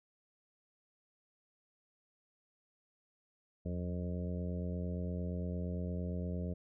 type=harmonic tone with a mistuned harmonic; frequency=88.7 Hz; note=F2; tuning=27 cents sharp; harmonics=1 / 2 / 3 / 4 / 5 / 6 / 7; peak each=-38 / -39 / -48 / -51 / -48 / -50 / -50 dBFS; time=3.65-6.54 s; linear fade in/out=10 ms; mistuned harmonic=1; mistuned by=-120 cents; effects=none